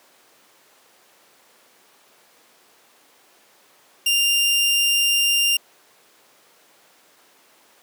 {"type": "tone", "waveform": "sawtooth", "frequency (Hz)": 2794, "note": "F7", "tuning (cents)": 0, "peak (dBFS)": -13, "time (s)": [4.06, 5.57], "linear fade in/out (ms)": 5, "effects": ["pink hiss -54 dBFS RMS until 7.82 s", "high-pass 400 Hz 12 dB/octave"]}